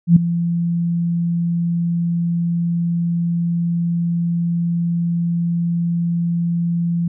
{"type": "tone with ADSR envelope", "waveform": "sine", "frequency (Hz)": 170.5, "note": "F3", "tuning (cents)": -41, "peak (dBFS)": -3, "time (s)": [0.07, 7.08], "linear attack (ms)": 92, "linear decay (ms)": 5, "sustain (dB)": -13, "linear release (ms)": 5, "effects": []}